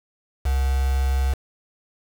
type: tone with quantisation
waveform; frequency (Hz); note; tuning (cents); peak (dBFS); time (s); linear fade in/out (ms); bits
sine; 66.7; C2; +34; -18; 0.45-1.34; 10; 5
effects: none